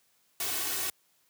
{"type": "noise with comb filter", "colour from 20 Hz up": "white", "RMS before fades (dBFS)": -32, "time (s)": [0.4, 0.9], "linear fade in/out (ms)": 2, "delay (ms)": 2.7, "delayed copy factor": 0.8, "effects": ["white hiss -69 dBFS RMS until 1.29 s", "high-pass 80 Hz 12 dB/octave"]}